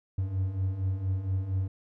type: beating tone pair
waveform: triangle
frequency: 92 / 96.3 Hz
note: F#2 / G2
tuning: -9 / -30 cents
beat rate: 4.3 Hz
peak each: -32 / -26 dBFS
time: 0.18-1.68 s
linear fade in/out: 5 ms
effects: none